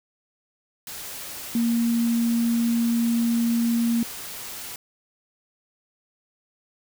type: tone in noise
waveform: sine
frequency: 233.1 Hz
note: A#3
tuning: in tune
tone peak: -19 dBFS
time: 1.55-4.03 s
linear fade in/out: 2 ms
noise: white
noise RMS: -36 dBFS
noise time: 0.87-4.76 s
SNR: +14 dB
effects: none